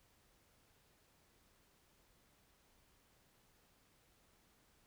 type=silence; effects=pink hiss -72 dBFS RMS until 4.86 s